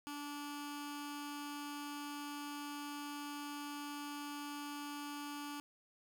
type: tone with notch filter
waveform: 15% pulse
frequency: 290.2 Hz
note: D4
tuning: 21 cents flat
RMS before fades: -45 dBFS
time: 0.07-5.6 s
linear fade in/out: 0 ms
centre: 590 Hz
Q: 1.4
effects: none